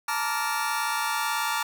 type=chord; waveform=sawtooth; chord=Bb major seventh; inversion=third; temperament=just; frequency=874.1 / 932.3 / 1165.4 / 1398.5 Hz; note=A5 / Bb5 / D6 / F6; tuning=-12 / 0 / -14 / +2 cents; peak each=-27 dBFS; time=0.08-1.63 s; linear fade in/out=5 ms; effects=none